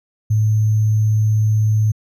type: tone with sample-and-hold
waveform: sine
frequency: 108 Hz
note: A2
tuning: 32 cents flat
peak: -12 dBFS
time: 0.3-1.92 s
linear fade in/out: 10 ms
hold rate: 6300 Hz
effects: resampled to 32000 Hz